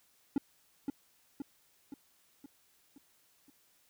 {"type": "tone with echo", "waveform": "triangle", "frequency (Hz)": 280, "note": "C#4", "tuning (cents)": 18, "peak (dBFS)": -24, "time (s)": [0.36, 0.38], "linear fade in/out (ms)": 2, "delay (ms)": 520, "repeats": 6, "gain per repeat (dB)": -5, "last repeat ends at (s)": 3.5, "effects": ["white hiss -69 dBFS RMS until 3.89 s"]}